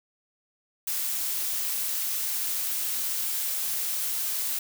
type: noise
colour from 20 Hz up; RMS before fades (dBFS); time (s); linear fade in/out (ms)
blue; -29; 0.87-4.59; 5
effects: none